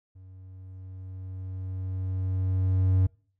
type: tone with level ramp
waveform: triangle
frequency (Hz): 93.6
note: F#2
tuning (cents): +20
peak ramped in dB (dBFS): -44 to -16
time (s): 0.15-3.07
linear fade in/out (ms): 10
effects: noise-tail reverb RT60 0.5 s tail -26 dB re dry